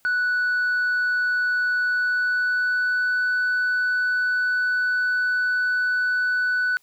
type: tone with pitch glide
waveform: sine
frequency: 1480 to 1490.3 Hz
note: F#6 to F#6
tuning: 0 to +12 cents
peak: -17 dBFS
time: 0.05-6.77 s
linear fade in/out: 0 ms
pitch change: +12 cents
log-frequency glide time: 1.83-3.22 s
effects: tanh soft clip ceiling -18 dBFS + white hiss -62 dBFS RMS until 6.82 s